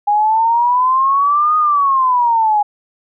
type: exponential two-way sweep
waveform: sine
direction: up then down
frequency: 818 to 1244.5 to 821 Hz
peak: -10 dBFS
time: 0.07-2.63 s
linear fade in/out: 10 ms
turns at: 1.57 s
effects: none